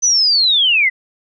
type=linear sweep; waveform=sine; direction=down; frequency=6100 to 1953 Hz; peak=-10 dBFS; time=0.02-0.9 s; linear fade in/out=20 ms; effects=none